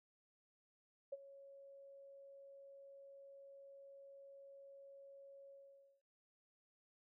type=tone with ADSR envelope; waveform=sine; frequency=553 Hz; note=C#5; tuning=4 cents flat; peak=-40 dBFS; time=1.12-6.02 s; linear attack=9 ms; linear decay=32 ms; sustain=-16 dB; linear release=520 ms; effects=none